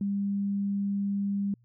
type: tone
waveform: sine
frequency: 200 Hz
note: G3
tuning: 35 cents sharp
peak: -26 dBFS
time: 0.01-1.54 s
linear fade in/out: 2 ms
effects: added 119 Hz sine -59 dBFS peak until 1.64 s